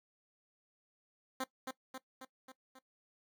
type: tone with echo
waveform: 10% pulse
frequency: 261.6 Hz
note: C4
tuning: in tune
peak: -27 dBFS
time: 1.4-1.44 s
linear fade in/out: 5 ms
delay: 270 ms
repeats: 5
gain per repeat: -4 dB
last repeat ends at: 2.79 s
effects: noise-tail reverb RT60 0.1 s tail -18 dB re dry